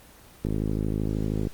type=click train; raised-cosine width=3 ms; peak=-14 dBFS; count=55; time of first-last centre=0.45-1.471 s; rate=52.9 Hz; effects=pink hiss -51 dBFS RMS until 1.53 s + Opus 24 kbps